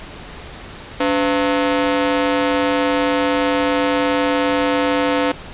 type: ring-modulated tone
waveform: sawtooth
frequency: 397.4 Hz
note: G4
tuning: 24 cents sharp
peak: -8 dBFS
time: 1-5.32 s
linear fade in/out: 5 ms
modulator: 110 Hz
effects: pink hiss -35 dBFS RMS until 5.53 s + resampled to 8000 Hz